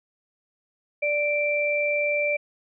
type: tone pair together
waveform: sine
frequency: 587.2 / 2349 Hz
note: D5 / D7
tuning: 0 / 0 cents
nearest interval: 2 octaves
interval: 2400 cents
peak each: -24 dBFS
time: 1.02-2.37 s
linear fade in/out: 10 ms
effects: none